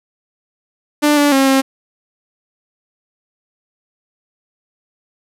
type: tone with pitch steps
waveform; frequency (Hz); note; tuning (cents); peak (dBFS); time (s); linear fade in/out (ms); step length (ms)
sawtooth; 295.9 / 289.7 / 270.1 / 268.1; D4 / D4 / C#4 / C4; +13 / -24 / -45 / +42; -6; 1.02-1.62; 20; 150
effects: resampled to 32000 Hz + 7-bit